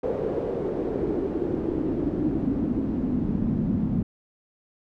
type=noise with band-pass filter sweep; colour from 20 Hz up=brown; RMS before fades=-26 dBFS; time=0.03-4.03 s; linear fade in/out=5 ms; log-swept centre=470 to 200 Hz; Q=4; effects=none